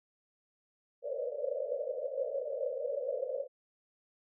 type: band-pass noise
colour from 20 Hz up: pink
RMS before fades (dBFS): -36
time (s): 1.02-3.48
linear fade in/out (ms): 50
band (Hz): 490 to 590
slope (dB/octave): 96
effects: none